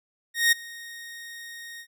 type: tone with ADSR envelope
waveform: sawtooth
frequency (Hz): 1862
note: A#6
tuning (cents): -2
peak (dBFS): -12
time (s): 0.34-1.87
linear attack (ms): 180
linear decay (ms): 13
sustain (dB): -23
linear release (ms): 73
effects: none